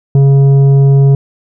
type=tone with tanh clipping; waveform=triangle; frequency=138.1 Hz; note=C#3; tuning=6 cents flat; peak=-5 dBFS; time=0.15-1.15 s; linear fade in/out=2 ms; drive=12 dB; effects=none